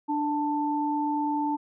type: tone pair together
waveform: sine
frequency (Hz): 295.3 / 884.9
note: D4 / A5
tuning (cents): +10 / +10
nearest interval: octave + perfect fifth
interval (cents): 1900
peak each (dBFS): -27 / -27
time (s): 0.08-1.57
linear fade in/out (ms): 20
effects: none